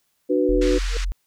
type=chord; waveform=sine; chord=B minor; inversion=first; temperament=just; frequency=296.3 / 370.4 / 493.9 Hz; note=D4 / F#4 / B4; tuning=+15 / +2 / 0 cents; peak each=-21 dBFS; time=0.29-0.79 s; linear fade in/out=20 ms
type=tone; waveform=sine; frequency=43 Hz; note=F1; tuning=26 cents flat; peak=-21 dBFS; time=0.49-1.12 s; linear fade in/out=0 ms
type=band-pass noise; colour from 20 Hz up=pink; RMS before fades=-34 dBFS; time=0.61-1.05 s; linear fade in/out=10 ms; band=1300 to 6900 Hz; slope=24 dB/octave
type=tone with exponential growth; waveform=sine; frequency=466.2 Hz; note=A#4; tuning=in tune; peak=-24 dBFS; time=0.88-0.97 s; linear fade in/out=2 ms; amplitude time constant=19 ms
effects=white hiss -69 dBFS RMS until 1.26 s